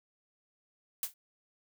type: noise with exponential decay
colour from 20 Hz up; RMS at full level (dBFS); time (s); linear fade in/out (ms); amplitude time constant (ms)
blue; -29; 1.03-1.14; 2; 23
effects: none